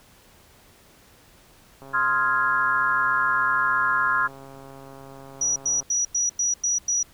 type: click train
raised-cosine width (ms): 1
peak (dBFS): -30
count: 546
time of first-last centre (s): 1.82-5.827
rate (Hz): 136
type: chord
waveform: sine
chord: F minor seventh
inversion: second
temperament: equal with one note detuned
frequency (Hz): 1046.5 / 1263.3 / 1396.9 / 1661.2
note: C6 / Eb6 / F6 / Ab6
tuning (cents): 0 / +26 / 0 / 0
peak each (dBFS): -24 / -28 / -23 / -25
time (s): 1.93-4.28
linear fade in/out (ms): 20
type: tone bursts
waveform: sine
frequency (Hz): 5830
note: F#8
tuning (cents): -26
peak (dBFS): -20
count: 7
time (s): 5.41-7.03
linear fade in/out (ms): 5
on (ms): 150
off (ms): 95
effects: pink hiss -54 dBFS RMS until 7.13 s